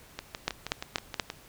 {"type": "two click trains", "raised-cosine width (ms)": 0.2, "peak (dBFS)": [-17, -9], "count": [8, 4], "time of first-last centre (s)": [[0.19, 1.301], [0.48, 1.198]], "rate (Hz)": [6.3, 4.18], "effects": ["pink hiss -54 dBFS RMS until 1.48 s"]}